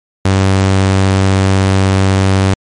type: tone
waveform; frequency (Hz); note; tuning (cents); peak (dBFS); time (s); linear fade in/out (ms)
sawtooth; 96.1; G2; -34; -4; 0.25-2.54; 5
effects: low-pass 9000 Hz 12 dB/octave + MP3 48 kbps